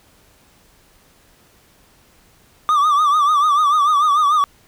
triangle tone with vibrato, 1188 Hz, D6, 20 cents sharp, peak -10 dBFS, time 2.69-4.44 s, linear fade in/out 0 ms, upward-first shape triangle, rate 6.8 Hz, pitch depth 110 cents each way, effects pink hiss -53 dBFS RMS until 4.67 s

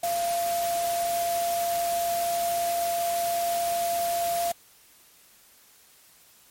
sine tone in noise, 689 Hz, F5, 24 cents flat, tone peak -24 dBFS, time 0.03-4.52 s, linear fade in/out 5 ms, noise white, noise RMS -34 dBFS, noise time 0.03-4.52 s, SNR +7 dB, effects white hiss -56 dBFS RMS until 6.5 s + MP3 64 kbps

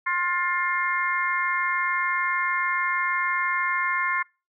harmonic tone, 353.4 Hz, F4, 21 cents sharp, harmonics 3 / 4 / 5 / 6, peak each -26 / -31 / -28 / -27 dBFS, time 0.06-4.23 s, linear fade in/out 10 ms, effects noise-tail reverb RT60 0.3 s tail -26 dB re dry

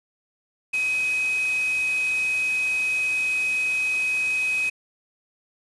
sine tone in noise, 2527 Hz, D#7, 26 cents sharp, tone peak -21 dBFS, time 0.73-4.7 s, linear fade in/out 10 ms, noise white, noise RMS -37 dBFS, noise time 0.73-4.7 s, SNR +13 dB, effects resampled to 24000 Hz

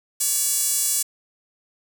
sawtooth tone with high-pass filter, 568 Hz, C#5, 42 cents sharp, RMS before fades -22 dBFS, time 0.2-1.03 s, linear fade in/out 10 ms, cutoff 8000 Hz, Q 1.8, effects 7-bit

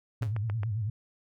sine tone with vibrato, 108.1 Hz, A2, 30 cents flat, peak -28 dBFS, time 0.21-0.9 s, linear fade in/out 5 ms, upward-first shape sine, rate 9.1 Hz, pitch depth 140 cents each way
sawtooth tone with exponential decay, 138.59 Hz, C#3, in tune, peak -31 dBFS, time 0.22-0.36 s, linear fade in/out 2 ms, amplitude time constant 29 ms
click train, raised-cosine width 0.5 ms, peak -24 dBFS, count 4, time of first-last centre 0.23-0.633 s, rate 7.44 Hz
effects none

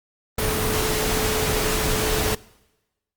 sine tone in noise, 432.8 Hz, A4, 29 cents flat, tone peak -27 dBFS, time 0.38-2.35 s, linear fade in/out 5 ms, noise pink, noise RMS -23 dBFS, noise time 0.38-2.35 s, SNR -7 dB, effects noise-tail reverb RT60 1.0 s tail -22 dB re dry + Opus 32 kbps

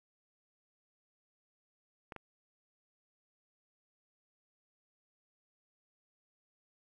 clicks, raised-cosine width 0.5 ms, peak -29 dBFS, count 2, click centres 2.122 / 2.163 s, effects 11-bit

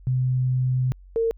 sine tone pair in turn, 127.9 / 455.8 Hz, C3 / A#4, -39 / -39 cents, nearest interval octave + minor seventh, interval 2200 cents, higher second, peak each -19 / -19 dBFS, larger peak neither, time 0.07-0.92 / 1.16-1.31 s, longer first, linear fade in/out 0 ms, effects added 46 Hz sine -44 dBFS peak until 1.37 s

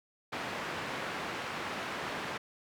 white band-pass noise, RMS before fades -38 dBFS, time 0.32-2.38 s, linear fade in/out 10 ms, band 110 to 1900 Hz, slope 12 dB/octave, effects none

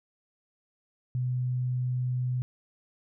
sine tone, 125.7 Hz, B2, 31 cents sharp, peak -26 dBFS, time 1.15-2.42 s, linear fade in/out 0 ms, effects none

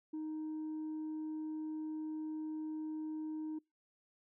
sine tone, 311.1 Hz, D#4, in tune, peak -36 dBFS, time 0.13-3.59 s, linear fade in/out 10 ms, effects noise-tail reverb RT60 0.2 s tail -26 dB re dry + tanh soft clip ceiling -37 dBFS

